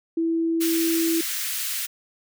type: tone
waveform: sine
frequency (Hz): 329.6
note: E4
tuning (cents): 0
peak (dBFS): -20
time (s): 0.17-1.21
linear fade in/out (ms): 5
type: high-pass noise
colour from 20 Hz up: white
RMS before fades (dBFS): -28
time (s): 0.6-1.87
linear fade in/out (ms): 20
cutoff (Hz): 1500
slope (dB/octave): 24
effects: none